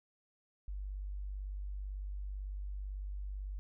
sine tone, 49 Hz, G1, in tune, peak -38 dBFS, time 0.68-3.59 s, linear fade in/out 0 ms, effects none

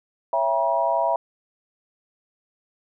sine chord, C# diminished seventh, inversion none, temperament just, 554.4 / 665.2 / 798.3 / 957.9 Hz, C#5 / E5 / G5 / Bb5, 0 / +16 / +31 / +47 cents, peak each -28 / -22 / -28 / -23 dBFS, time 0.33-1.16 s, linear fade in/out 2 ms, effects none

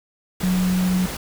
sine tone in noise, 183.4 Hz, F#3, 15 cents flat, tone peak -17 dBFS, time 0.43-1.06 s, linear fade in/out 5 ms, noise pink, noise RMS -30 dBFS, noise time 0.4-1.17 s, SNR +10 dB, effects none

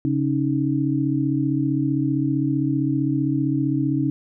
sine tone cluster, 137.5 / 275.6 / 311 Hz, C#3 / C#4 / D#4, -14 / -10 / -1 cents, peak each -23 dBFS, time 0.05-4.1 s, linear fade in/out 0 ms, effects none

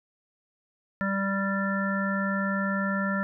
harmonic tone, 196 Hz, G3, in tune, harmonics 1 / 3 / 5 / 7 / 9, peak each -27 / -34 / -39 / -32 / -32 dBFS, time 1.01-3.23 s, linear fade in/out 0 ms, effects none

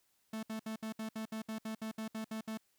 45% pulse tone bursts, 220 Hz, A3, in tune, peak -38 dBFS, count 14, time 0.33-2.575 s, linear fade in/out 5 ms, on 100 ms, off 65 ms, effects white hiss -75 dBFS RMS until 2.78 s

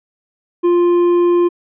sine tone with hard clipping, 349.2 Hz, F4, in tune, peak -11 dBFS, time 0.63-1.49 s, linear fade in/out 20 ms, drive 5 dB, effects resampled to 8000 Hz

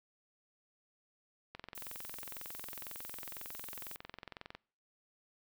click train, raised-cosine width 0.3 ms, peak -29 dBFS, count 67, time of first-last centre 1.55-4.55 s, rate 22 Hz
violet noise, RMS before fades -47 dBFS, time 1.75-3.96 s, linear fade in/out 2 ms
effects noise-tail reverb RT60 0.5 s tail -26 dB re dry

